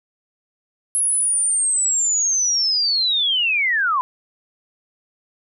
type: linear sweep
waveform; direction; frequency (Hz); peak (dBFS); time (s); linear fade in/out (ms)
sine; down; 10690 to 984; -16; 0.95-4.01; 0
effects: none